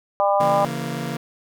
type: harmonic tone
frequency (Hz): 199.7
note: G3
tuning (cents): +32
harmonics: 3 / 4 / 5 / 6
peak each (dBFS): -19 / -20 / -23 / -26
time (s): 0.2-0.65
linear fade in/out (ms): 0
type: chord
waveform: sawtooth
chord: A# diminished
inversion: first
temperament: just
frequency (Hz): 139.85 / 167.82 / 233.1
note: C#3 / E3 / A#3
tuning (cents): +16 / +31 / 0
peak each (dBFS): -26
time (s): 0.4-1.17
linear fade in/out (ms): 5
effects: none